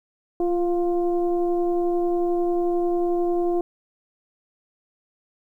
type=tone with frequency modulation; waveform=sine; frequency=347.4 Hz; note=F4; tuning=9 cents flat; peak=-19 dBFS; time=0.4-3.61 s; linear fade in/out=2 ms; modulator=353 Hz; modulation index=0.7; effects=10-bit